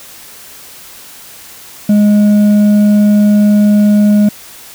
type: tone with hard clipping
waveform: sine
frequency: 207.7 Hz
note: G#3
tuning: in tune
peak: -6 dBFS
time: 1.89-4.29 s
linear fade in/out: 5 ms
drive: 4 dB
effects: white hiss -34 dBFS RMS until 4.74 s